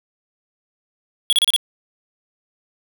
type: tone bursts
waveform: square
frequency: 3349 Hz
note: G#7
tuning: 14 cents sharp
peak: -13 dBFS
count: 5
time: 1.3-1.563 s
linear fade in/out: 0 ms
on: 27 ms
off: 32 ms
effects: none